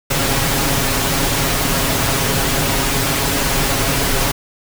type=noise with comb filter; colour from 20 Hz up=pink; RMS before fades=-17 dBFS; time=0.1-4.32 s; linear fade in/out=10 ms; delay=7.3 ms; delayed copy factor=+0.6; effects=none